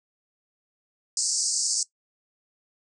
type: band-pass noise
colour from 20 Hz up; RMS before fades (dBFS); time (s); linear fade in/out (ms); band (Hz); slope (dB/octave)
white; -26; 1.17-1.83; 2; 4600 to 8700; 96
effects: noise-tail reverb RT60 0.1 s tail -18 dB re dry